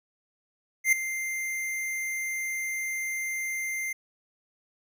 square tone with ADSR envelope, 2093 Hz, C7, in tune, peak -17 dBFS, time 0.84-3.93 s, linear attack 85 ms, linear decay 5 ms, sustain -13 dB, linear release 8 ms, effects none

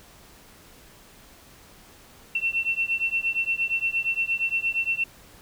sine beating tone pair, 2700 / 2708.6 Hz, E7 / E7, +41 / +46 cents, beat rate 8.6 Hz, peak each -26 dBFS, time 2.35-5.04 s, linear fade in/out 5 ms, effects pink hiss -51 dBFS RMS until 5.41 s

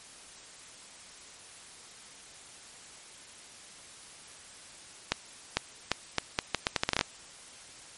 accelerating click train, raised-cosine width 0.2 ms, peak -7 dBFS, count 14, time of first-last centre 5.12-7.011 s, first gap 450 ms, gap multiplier 0.77, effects white hiss -50 dBFS RMS until 7.97 s + MP3 48 kbps

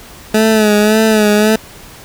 20% pulse tone with vibrato, 214.5 Hz, A3, 44 cents flat, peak -3 dBFS, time 0.34-1.56 s, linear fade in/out 5 ms, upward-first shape sine, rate 1.8 Hz, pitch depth 52 cents each way, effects pink hiss -36 dBFS RMS until 2.04 s

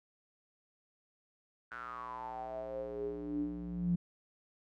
square tone with band-pass filter sweep, 59.2 Hz, A#1, 27 cents sharp, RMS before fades -39 dBFS, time 1.71-3.96 s, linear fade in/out 10 ms, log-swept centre 1500 to 170 Hz, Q 9.5, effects none

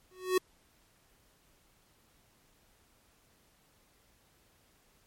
square tone with exponential growth, 370 Hz, F#4, in tune, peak -22 dBFS, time 0.11-0.38 s, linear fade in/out 5 ms, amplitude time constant 58 ms, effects pink hiss -67 dBFS RMS until 5.06 s + MP3 64 kbps

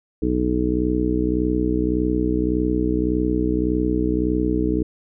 harmonic tone, 61.74 Hz, B1, in tune, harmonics 1 / 2 / 3 / 4 / 5 / 6 / 7, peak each -25 / -33 / -27 / -27 / -21 / -31 / -26 dBFS, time 0.22-4.83 s, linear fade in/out 5 ms, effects none

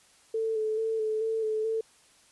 sine tone with vibrato, 440 Hz, A4, in tune, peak -26 dBFS, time 0.34-1.81 s, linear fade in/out 5 ms, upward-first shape square, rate 2.3 Hz, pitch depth 23 cents each way, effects white hiss -60 dBFS RMS until 2.31 s + resampled to 24000 Hz

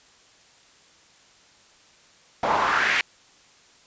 pink noise with band-pass filter sweep, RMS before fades -22 dBFS, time 2.43-3.01 s, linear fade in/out 2 ms, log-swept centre 750 to 2300 Hz, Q 2.7, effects white hiss -55 dBFS RMS until 3.86 s + resampled to 16000 Hz

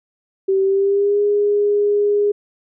sine tone with pitch glide, 386 to 411.3 Hz, G4 to G#4, -27 to -17 cents, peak -13 dBFS, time 0.48-2.32 s, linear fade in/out 10 ms, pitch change +110 cents, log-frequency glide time 0.62-1.21 s, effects none

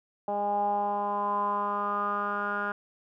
10% pulse tone with low-pass filter sweep, 204.2 Hz, G#3, 29 cents flat, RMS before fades -29 dBFS, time 0.28-2.72 s, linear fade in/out 2 ms, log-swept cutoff 740 to 1500 Hz, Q 7.3, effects none

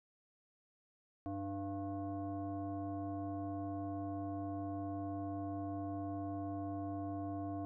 sine tone with frequency modulation, 296.8 Hz, D4, 18 cents sharp, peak -38 dBFS, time 1.26-7.65 s, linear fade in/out 0 ms, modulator 394 Hz, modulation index 1.1, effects none

